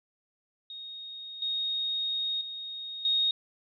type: tone with level steps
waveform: sine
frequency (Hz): 3729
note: A#7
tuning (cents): 0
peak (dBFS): -39 / -28 / -36 / -23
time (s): 0.7-3.31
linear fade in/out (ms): 2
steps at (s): 1.42 / 2.41 / 3.05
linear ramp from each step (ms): 2
effects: none